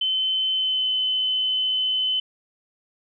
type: tone with pitch glide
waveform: sine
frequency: 3061 to 3038 Hz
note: G7 to F#7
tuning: -42 to +45 cents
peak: -20 dBFS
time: 0.01-2.2 s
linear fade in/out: 5 ms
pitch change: -13 cents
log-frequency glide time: 0.52-0.89 s
effects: none